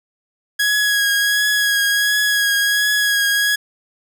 sawtooth tone with vibrato, 1661.2 Hz, G#6, in tune, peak -11 dBFS, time 0.59-3.56 s, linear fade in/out 10 ms, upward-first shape triangle, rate 1.4 Hz, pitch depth 27 cents each way, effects none

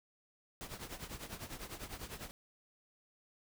pink noise with tremolo, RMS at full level -43 dBFS, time 0.61-2.31 s, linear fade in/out 0 ms, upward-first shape triangle, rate 10 Hz, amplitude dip 85%, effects none

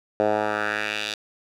10% pulse tone with band-pass filter sweep, 105.7 Hz, G#2, 31 cents sharp, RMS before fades -25 dBFS, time 0.2-1.14 s, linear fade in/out 0 ms, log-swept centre 590 to 3900 Hz, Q 2, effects none

